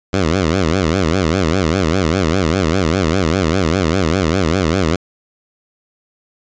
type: tone with vibrato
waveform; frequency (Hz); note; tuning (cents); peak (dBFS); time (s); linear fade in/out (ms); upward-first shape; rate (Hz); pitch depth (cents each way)
10% pulse; 87.3; F2; 0; -5; 0.13-4.96; 5; sine; 5; 210
effects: resampled to 16000 Hz